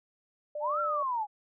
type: tone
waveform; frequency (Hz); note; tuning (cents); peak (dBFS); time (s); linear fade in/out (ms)
sine; 595; D5; +22; -33; 0.55-1.03; 5
type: linear two-way sweep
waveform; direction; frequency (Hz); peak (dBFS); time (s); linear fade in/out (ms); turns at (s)
sine; up then down; 808 to 1380 to 808; -28; 0.6-1.27; 50; 0.8
effects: none